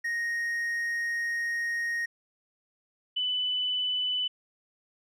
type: tone pair in turn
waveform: triangle / sine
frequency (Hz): 1867 / 2994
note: A#6 / F#7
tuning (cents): +2 / +20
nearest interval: minor sixth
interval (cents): 818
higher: second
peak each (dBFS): -26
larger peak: neither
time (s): 0.04-2.06 / 3.16-4.28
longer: first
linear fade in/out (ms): 10
effects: none